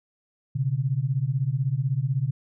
sine beating tone pair, 125.5 / 141.5 Hz, B2 / C#3, +28 / +36 cents, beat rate 16 Hz, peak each -25 dBFS, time 0.55-2.31 s, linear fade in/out 10 ms, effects none

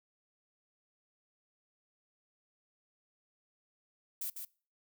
violet noise with echo, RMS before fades -38 dBFS, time 4.21-4.3 s, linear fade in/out 5 ms, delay 150 ms, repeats 1, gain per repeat -5 dB, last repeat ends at 4.45 s, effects noise-tail reverb RT60 0.4 s tail -23 dB re dry

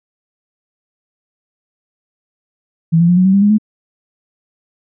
sine tone with pitch steps, 164.3 / 170.59 / 177.11 / 183.89 / 190.92 / 198.23 / 205.8 / 213.7 Hz, E3 / F3 / F3 / F#3 / G3 / G3 / G#3 / G#3, -5 / -40 / +25 / -10 / -45 / +20 / -16 / +50 cents, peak -7 dBFS, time 2.92-3.584 s, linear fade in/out 20 ms, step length 83 ms, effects none

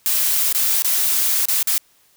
blue noise with dropouts, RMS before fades -18 dBFS, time 0.06-1.78 s, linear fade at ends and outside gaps 0 ms, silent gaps 0.526-0.548 / 0.822-0.846 / 1.455-1.485 / 1.628-1.672 s, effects white hiss -57 dBFS RMS until 2.16 s

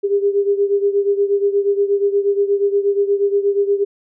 sine beating tone pair, 400 / 408.4 Hz, G4 / G#4, +35 / -29 cents, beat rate 8.4 Hz, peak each -15 / -19 dBFS, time 0.03-3.85 s, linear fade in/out 20 ms, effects none

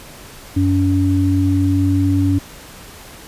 sine tone pair together, 94.57 / 283.4 Hz, F#2 / C#4, +38 / +38 cents, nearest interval octave + perfect fifth, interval 1900 cents, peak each -15 dBFS, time 0.56-2.39 s, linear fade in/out 10 ms, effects pink hiss -38 dBFS RMS until 3.27 s + resampled to 32000 Hz

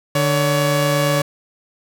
sawtooth tone pair together, 148.4 / 564.8 Hz, D3 / C#5, +18 / +32 cents, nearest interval octave + major seventh, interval 2314 cents, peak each -14 dBFS, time 0.15-1.22 s, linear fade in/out 5 ms, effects none

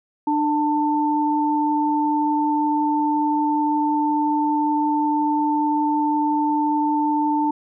sine tone pair together, 299.1 / 891 Hz, D4 / A5, +32 / +22 cents, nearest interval octave + perfect fifth, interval 1890 cents, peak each -20 dBFS, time 0.27-7.51 s, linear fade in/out 5 ms, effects none

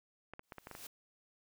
clicks, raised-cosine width 0.5 ms, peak -31 dBFS, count 7, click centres 0.336 / 0.394 / 0.522 / 0.583 / 0.671 / 0.713 / 0.751 s
white noise with exponential growth, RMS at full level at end -46 dBFS, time 0.43-0.87 s, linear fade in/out 5 ms, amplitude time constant 95 ms
effects none

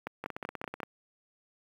two click trains, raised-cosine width 0.5 ms, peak -22 / -19 dBFS, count 10 / 5, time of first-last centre 0.24-0.802 / 0.07-0.832 s, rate 16 / 5.25 Hz, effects high-pass 150 Hz 12 dB/octave + 9-bit

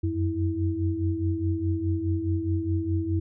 sine tone cluster, 89.2 / 94 / 326.6 Hz, F2 / F#2 / E4, +37 / +28 / -16 cents, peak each -28 dBFS, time 0.03-3.2 s, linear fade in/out 10 ms, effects none

